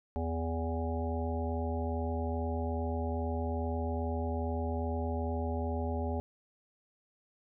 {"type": "harmonic tone with a mistuned harmonic", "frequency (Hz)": 82.41, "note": "E2", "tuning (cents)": 0, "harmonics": [1, 3, 5, 7, 9, 10], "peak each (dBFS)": [-33, -38, -40, -41, -43, -43], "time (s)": [0.16, 6.2], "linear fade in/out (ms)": 0, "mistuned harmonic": 1, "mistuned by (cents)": -60, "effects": []}